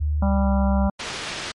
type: tone with pitch glide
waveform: sine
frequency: 75 to 67.59 Hz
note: D2 to C#2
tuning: +37 to -43 cents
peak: -19 dBFS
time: 0-0.89 s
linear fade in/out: 20 ms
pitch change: -180 cents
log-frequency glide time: 0.17-0.52 s
type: harmonic tone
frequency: 196.7 Hz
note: G3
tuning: 6 cents sharp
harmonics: 1 / 3 / 4 / 5 / 6 / 7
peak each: -20 / -28 / -30 / -32 / -39 / -37 dBFS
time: 0.22-0.9 s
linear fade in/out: 5 ms
type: noise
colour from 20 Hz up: white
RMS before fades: -24 dBFS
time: 0.99-1.52 s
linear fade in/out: 10 ms
effects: low-pass 4000 Hz 12 dB/octave + MP3 48 kbps